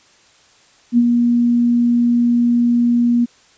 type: tone with ADSR envelope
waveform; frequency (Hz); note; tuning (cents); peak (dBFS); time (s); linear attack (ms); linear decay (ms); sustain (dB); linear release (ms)
sine; 238.8; A#3; +42; -7; 0.92-3.26; 57; 46; -4; 22
effects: white hiss -51 dBFS RMS until 3.57 s + resampled to 16000 Hz